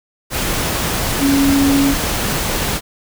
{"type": "tone in noise", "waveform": "sine", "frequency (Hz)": 277.6, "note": "C#4", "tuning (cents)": 3, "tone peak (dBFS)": -11, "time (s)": [1.19, 1.95], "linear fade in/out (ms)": 50, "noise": "pink", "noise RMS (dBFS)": -19, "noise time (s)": [0.3, 2.81], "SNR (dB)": 5, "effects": []}